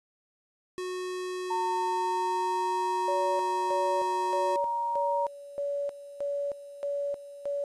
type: tone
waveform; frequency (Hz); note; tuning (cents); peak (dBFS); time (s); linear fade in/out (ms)
square; 366.2; F#4; -18; -33; 0.78-4.56; 0
type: tone with pitch glide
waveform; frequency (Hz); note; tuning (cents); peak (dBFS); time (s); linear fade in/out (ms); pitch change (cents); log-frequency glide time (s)
sine; 909 to 938.9; A#5 to A#5; -44 to +12; -27; 1.5-5.27; 10; +56; 1.87-2.89
type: tone with tremolo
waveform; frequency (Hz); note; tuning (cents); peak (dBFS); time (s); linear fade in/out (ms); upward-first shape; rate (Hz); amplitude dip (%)
sine; 569; C#5; +45; -28; 3.08-7.64; 2; square; 1.6; 80
effects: resampled to 24000 Hz + 10-bit